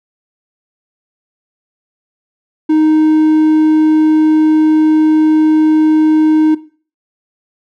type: tone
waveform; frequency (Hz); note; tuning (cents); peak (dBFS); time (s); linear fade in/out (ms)
triangle; 311.1; D#4; 0; -5; 2.69-6.55; 10
effects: noise-tail reverb RT60 0.4 s tail -17 dB re dry